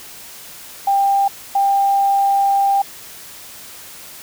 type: tone bursts at uneven times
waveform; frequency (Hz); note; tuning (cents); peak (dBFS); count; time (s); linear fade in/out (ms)
sine; 793; G5; +20; -12; 2; 0.87-1.28 / 1.55-2.82; 5
effects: white hiss -37 dBFS RMS until 4.22 s